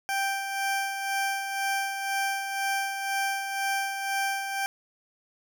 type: tone with tremolo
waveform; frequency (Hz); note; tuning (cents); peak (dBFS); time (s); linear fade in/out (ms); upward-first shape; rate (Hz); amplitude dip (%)
20% pulse; 785; G5; +2; -20; 0.09-4.66; 0; sine; 2; 50
effects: none